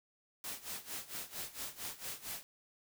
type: noise with tremolo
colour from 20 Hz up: white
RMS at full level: -41 dBFS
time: 0.44-2.43 s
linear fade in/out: 0 ms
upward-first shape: sine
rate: 4.4 Hz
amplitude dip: 85%
effects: none